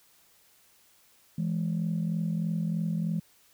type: tone pair together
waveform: sine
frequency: 166.3 / 209.5 Hz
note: E3 / G#3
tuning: +16 / +15 cents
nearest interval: major third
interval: 399 cents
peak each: -27 / -31 dBFS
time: 1.38-3.2 s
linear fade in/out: 5 ms
effects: tanh soft clip ceiling -21 dBFS + white hiss -62 dBFS RMS until 3.53 s